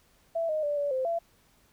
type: tone with pitch steps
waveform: sine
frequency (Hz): 664 / 619 / 585 / 575 / 520 / 675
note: E5 / D#5 / D5 / D5 / C5 / E5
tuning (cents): +12 / -9 / -7 / -37 / -11 / +41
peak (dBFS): -26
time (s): 0.35-1.19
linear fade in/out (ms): 10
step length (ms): 140
effects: pink hiss -64 dBFS RMS until 1.72 s